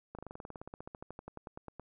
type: slowing click train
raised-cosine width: 1 ms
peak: -30 dBFS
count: 25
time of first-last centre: 0.15-1.797 s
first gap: 37 ms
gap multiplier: 1.05
effects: none